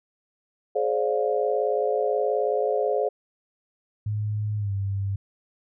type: chord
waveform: sine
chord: D half-diminished seventh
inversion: second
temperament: just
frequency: 422.9 / 528.6 / 587.3 / 704.8 Hz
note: Ab4 / C5 / D5 / F5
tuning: +31 / +18 / 0 / +16 cents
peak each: -25 / -26 / -28 / -29 dBFS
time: 0.75-3.09 s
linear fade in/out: 10 ms
type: tone with pitch glide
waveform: sine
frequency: 105.6 to 98.53 Hz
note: G#2 to G2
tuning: +29 to +9 cents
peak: -24 dBFS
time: 4.06-5.16 s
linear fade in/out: 5 ms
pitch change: -120 cents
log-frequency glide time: 4.57-4.72 s
effects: none